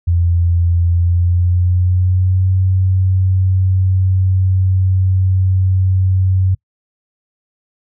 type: tone with pitch glide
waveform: sine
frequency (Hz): 86 to 93.78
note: F2 to F#2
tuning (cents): -26 to +24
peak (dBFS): -10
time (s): 0.07-6.55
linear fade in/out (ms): 10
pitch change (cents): +150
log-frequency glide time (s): 0.9-2.5
effects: noise-tail reverb RT60 0.1 s tail -25 dB re dry